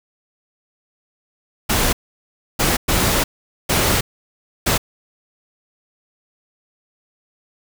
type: noise bursts at uneven times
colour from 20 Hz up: pink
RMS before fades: -17 dBFS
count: 5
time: 1.69-1.93 / 2.59-2.77 / 2.88-3.24 / 3.69-4.01 / 4.66-4.78 s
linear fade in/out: 10 ms
effects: none